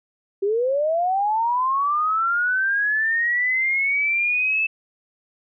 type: linear sweep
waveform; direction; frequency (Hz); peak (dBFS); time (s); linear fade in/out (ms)
sine; up; 383 to 2637; -18; 0.42-4.67; 10
effects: none